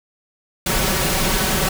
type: noise with comb filter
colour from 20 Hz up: pink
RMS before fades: -19 dBFS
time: 0.66-1.69 s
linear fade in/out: 5 ms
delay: 5.3 ms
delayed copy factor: +0.65
effects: none